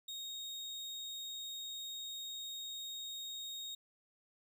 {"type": "tone", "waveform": "35% pulse", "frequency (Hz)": 3729, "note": "A#7", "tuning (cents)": 0, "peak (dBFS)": -40, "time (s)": [0.08, 3.75], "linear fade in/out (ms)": 5, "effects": []}